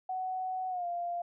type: tone with pitch glide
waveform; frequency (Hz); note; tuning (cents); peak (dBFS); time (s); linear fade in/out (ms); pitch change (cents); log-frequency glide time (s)
sine; 746 to 696; F#5 to F5; +14 to -6; -32; 0.09-1.22; 5; -120; 0.69-0.86
effects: none